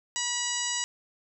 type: harmonic tone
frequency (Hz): 970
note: B5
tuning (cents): -31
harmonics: 1 / 2 / 3 / 4 / 5 / 6 / 7 / 8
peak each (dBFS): -39 / -36 / -35 / -38 / -38 / -37 / -36 / -33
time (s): 0.16-0.84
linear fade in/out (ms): 0
effects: none